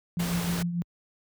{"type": "tone with tremolo", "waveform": "sine", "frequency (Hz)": 172.9, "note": "F3", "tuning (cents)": -17, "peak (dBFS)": -24, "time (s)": [0.17, 0.82], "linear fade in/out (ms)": 0, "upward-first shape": "triangle", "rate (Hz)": 6.8, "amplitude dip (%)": 55}
{"type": "noise", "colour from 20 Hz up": "pink", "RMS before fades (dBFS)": -33, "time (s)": [0.19, 0.63], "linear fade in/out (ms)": 10}
{"effects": ["high-pass 60 Hz 12 dB/octave"]}